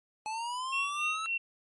square linear sweep, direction up, 854 to 1318.5 Hz, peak -34 dBFS, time 0.26-1.26 s, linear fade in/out 0 ms
sine tone with tremolo, 2722 Hz, F7, 45 cents flat, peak -28 dBFS, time 0.72-1.38 s, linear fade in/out 10 ms, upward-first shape sine, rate 3.6 Hz, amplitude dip 85%
effects MP3 48 kbps

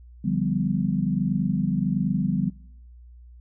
sine chord, G dominant seventh, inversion second, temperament equal, 146.83 / 174.61 / 196 / 246.9 Hz, D3 / F3 / G3 / B3, 0 / 0 / 0 / 0 cents, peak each -28 / -26 / -25 / -29 dBFS, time 0.24-2.5 s, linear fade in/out 10 ms, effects noise-tail reverb RT60 0.9 s tail -26 dB re dry + added 60 Hz sine -44 dBFS peak until 3.4 s

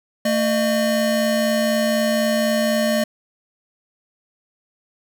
square tone pair together, 224 / 608 Hz, A3 / D#5, +31 / -40 cents, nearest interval octave + perfect fourth, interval 1729 cents, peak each -21 / -20 dBFS, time 0.25-3.04 s, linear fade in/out 5 ms, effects none

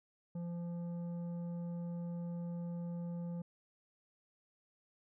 triangle tone with tanh clipping, 172.2 Hz, F3, 24 cents flat, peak -40 dBFS, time 0.35-3.42 s, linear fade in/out 5 ms, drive 13 dB, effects none

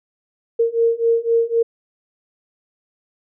sine beating tone pair, 459.5 / 463.4 Hz, A#4 / A#4, -25 / -10 cents, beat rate 3.9 Hz, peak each -18 / -17 dBFS, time 0.59-1.63 s, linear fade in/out 10 ms, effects none

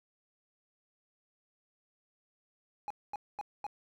triangle tone bursts, 830.6 Hz, G#5, in tune, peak -33 dBFS, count 4, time 2.88-3.666 s, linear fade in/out 0 ms, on 24 ms, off 230 ms, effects none

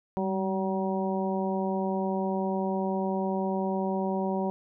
harmonic tone with a mistuned harmonic, 190 Hz, F#3, 46 cents sharp, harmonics 1 / 2 / 3 / 4 / 5, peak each -29 / -32 / -34 / -35 / -36 dBFS, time 0.17-4.5 s, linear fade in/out 0 ms, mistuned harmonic 1, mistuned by +37 cents, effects none

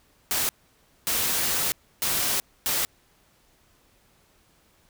white noise bursts at uneven times, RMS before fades -25 dBFS, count 4, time 0.31-0.49 / 1.07-1.72 / 2.02-2.4 / 2.66-2.85 s, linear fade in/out 0 ms, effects pink hiss -62 dBFS RMS until 4.89 s

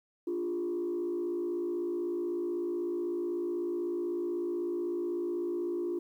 sine tone with frequency modulation, 349.2 Hz, F4, in tune, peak -29 dBFS, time 0.27-5.99 s, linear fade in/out 5 ms, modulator 56.1 Hz, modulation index 0.67, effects tanh soft clip ceiling -27 dBFS + 11-bit

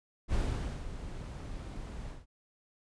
brown noise with ADSR envelope, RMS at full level -30 dBFS, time 0.28-2.26 s, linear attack 57 ms, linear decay 490 ms, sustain -11 dB, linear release 180 ms, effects resampled to 22050 Hz

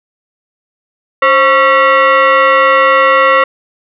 sine tone with frequency modulation, 290.1 Hz, D4, 21 cents flat, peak -5 dBFS, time 1.22-3.44 s, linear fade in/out 5 ms, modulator 821 Hz, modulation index 2.3, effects none

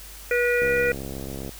harmonic tone, 484.5 Hz, B4, 33 cents flat, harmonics 1 / 3 / 4 / 5, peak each -21 / -26 / -27 / -28 dBFS, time 0.31-0.92 s, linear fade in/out 2 ms
click train, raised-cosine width 2 ms, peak -21 dBFS, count 60, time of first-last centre 0.62-1.493 s, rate 67.6 Hz
effects added 50 Hz sine -43 dBFS peak until 1.59 s + white hiss -43 dBFS RMS until 1.59 s

